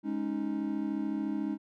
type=chord; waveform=triangle; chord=Ab suspended fourth; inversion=none; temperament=equal; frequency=207.7 / 277.2 / 311.1 Hz; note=Ab3 / Db4 / Eb4; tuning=0 / 0 / 0 cents; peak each=-33 / -33 / -32 dBFS; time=0.03-1.58 s; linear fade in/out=50 ms; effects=none